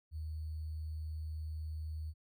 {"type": "tone with sample-and-hold", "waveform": "sine", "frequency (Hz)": 78.1, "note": "D#2", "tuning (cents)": 7, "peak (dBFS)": -38, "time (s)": [0.11, 2.14], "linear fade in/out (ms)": 50, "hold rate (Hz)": 4410, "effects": []}